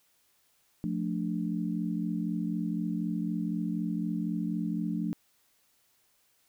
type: chord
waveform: sine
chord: D minor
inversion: first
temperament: just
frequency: 176.2 / 220.2 / 293.7 Hz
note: F3 / A3 / D4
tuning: +16 / +2 / 0 cents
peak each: -32 / -33 / -35 dBFS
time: 0.84-5.13 s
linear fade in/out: 0 ms
effects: white hiss -69 dBFS RMS until 6.48 s